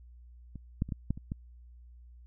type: clicks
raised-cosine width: 5 ms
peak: -30 / -16 / -29 / -21 / -17 / -30 / -22 dBFS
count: 7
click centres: 0.557 / 0.821 / 0.89 / 0.922 / 1.106 / 1.175 / 1.319 s
effects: added 60 Hz sine -50 dBFS peak until 2.26 s